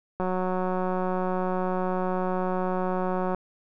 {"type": "click train", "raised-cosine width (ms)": 1, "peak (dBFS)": -15, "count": 580, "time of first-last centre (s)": [0.2, 3.347], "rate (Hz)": 184, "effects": []}